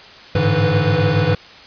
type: tone cluster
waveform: square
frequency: 99.4 / 106.6 / 144.5 / 161.5 / 494 Hz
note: G2 / G#2 / D3 / E3 / B4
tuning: +25 / +46 / -28 / -35 / 0 cents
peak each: -21 dBFS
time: 0.35-1.35 s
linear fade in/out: 5 ms
effects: white hiss -40 dBFS RMS until 1.66 s + resampled to 11025 Hz